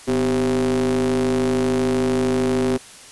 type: ring-modulated tone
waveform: square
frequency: 69.3 Hz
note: C#2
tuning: in tune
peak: -15 dBFS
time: 0.07-2.78 s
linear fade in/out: 20 ms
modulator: 320 Hz
effects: white hiss -42 dBFS RMS until 3.11 s + resampled to 24000 Hz